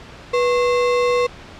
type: tone with sample-and-hold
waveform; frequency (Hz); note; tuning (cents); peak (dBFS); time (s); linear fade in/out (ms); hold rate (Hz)
sine; 489.5; B4; -15; -14; 0.33-1.27; 10; 1575
effects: pink hiss -39 dBFS RMS until 1.59 s + low-pass 4000 Hz 12 dB/octave